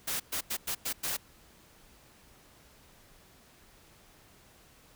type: noise bursts at uneven times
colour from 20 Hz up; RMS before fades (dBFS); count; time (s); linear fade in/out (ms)
white; -33; 6; 0.07-0.2 / 0.32-0.41 / 0.5-0.57 / 0.67-0.75 / 0.85-0.93 / 1.03-1.17; 10
effects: pink hiss -59 dBFS RMS until 4.95 s